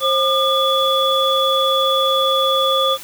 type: tone cluster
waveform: sine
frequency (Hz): 533 / 1206 / 3424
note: C5 / D6 / A7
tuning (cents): +32 / +46 / -48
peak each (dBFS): -18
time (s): 0-2.98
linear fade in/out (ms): 50
effects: white hiss -36 dBFS RMS until 3.03 s